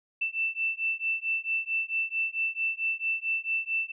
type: beating tone pair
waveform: sine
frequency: 2663 / 2667.5 Hz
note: E7 / E7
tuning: +17 / +20 cents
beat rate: 4.5 Hz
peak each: -30 dBFS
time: 0.21-3.92 s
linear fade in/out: 10 ms
effects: none